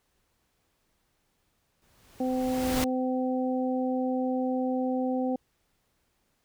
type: noise with exponential growth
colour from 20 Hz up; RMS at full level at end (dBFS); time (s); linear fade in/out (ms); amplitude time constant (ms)
pink; -28; 1.82-2.84; 0; 220
type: harmonic tone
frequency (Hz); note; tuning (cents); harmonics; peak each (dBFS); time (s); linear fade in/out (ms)
256.2; C4; -36; 1 / 2 / 3; -27 / -31 / -35; 2.2-5.36; 5
effects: pink hiss -73 dBFS RMS until 6.44 s